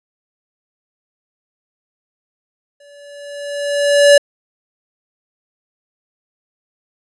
square tone with exponential growth, 574 Hz, D5, 40 cents flat, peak -4 dBFS, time 2.8-4.18 s, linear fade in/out 5 ms, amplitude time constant 300 ms, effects resampled to 24000 Hz

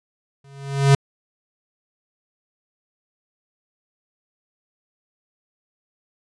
square tone with exponential growth, 138.59 Hz, C#3, in tune, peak -9 dBFS, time 0.44-0.95 s, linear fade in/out 5 ms, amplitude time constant 110 ms, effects resampled to 22050 Hz

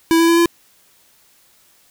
square tone with pitch steps, 329.2 / 332.8 / 336.5 / 340.2 Hz, E4 / E4 / E4 / F4, -2 / +17 / +36 / -45 cents, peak -11 dBFS, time 0.11-0.458 s, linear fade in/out 0 ms, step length 87 ms, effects white hiss -54 dBFS RMS until 1.9 s

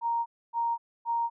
sine tone bursts, 932.3 Hz, A#5, in tune, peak -25 dBFS, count 3, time 0.01-1.3 s, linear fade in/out 50 ms, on 250 ms, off 270 ms, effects none

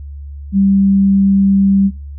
sine tone, 196 Hz, G3, in tune, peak -8 dBFS, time 0.52-1.91 s, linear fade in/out 50 ms, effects noise-tail reverb RT60 0.3 s tail -22 dB re dry + added 71 Hz sine -26 dBFS peak until 2.18 s

